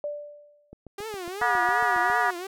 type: tone with exponential decay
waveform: sine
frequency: 587.3 Hz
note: D5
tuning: in tune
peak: -26 dBFS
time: 0.04-0.73 s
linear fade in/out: 1 ms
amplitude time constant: 150 ms
type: click train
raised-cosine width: 2 ms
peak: -29 dBFS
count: 11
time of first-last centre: 0.73-2.1 s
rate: 7.3 Hz
type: tone with vibrato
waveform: sawtooth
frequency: 392 Hz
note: G4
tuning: in tune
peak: -29 dBFS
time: 0.98-2.47 s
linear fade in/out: 5 ms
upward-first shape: triangle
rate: 2.7 Hz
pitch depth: 250 cents each way
type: harmonic tone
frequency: 241 Hz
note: B3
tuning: 42 cents flat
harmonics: 3 / 4 / 5 / 6 / 7 / 8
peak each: -26 / -27 / -28 / -29 / -29 / -30 dBFS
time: 1.41-2.31 s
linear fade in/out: 10 ms
effects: none